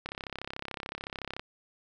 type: click train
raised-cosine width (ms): 0.3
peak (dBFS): -20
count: 46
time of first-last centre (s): 0.06-1.395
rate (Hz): 33.7
effects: none